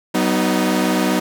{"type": "chord", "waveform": "sawtooth", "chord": "B major", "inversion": "second", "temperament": "equal with one note detuned", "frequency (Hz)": [189.54, 246.9, 311.1], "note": ["F#3", "B3", "D#4"], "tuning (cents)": [42, 0, 0], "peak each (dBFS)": -16, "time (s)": [0.14, 1.2], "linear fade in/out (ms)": 10, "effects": []}